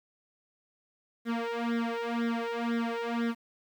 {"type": "tone with flanger", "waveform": "sawtooth", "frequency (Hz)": 233.1, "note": "A#3", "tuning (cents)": 0, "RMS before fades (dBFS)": -31, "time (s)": [1.25, 3.35], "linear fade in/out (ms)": 50, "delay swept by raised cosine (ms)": [0.54, 2.14], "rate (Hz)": 2, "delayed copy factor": 1, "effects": ["low-pass 3000 Hz 12 dB/octave", "10-bit"]}